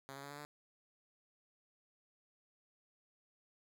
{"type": "tone with pitch steps", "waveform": "5% pulse", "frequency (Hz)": [136.4, 139.11, 141.86, 144.68, 147.55], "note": ["C#3", "C#3", "C#3", "D3", "D3"], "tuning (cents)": [-28, 6, 40, -26, 8], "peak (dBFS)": -36, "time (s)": [0.09, 0.45], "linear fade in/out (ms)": 0, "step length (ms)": 72, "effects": []}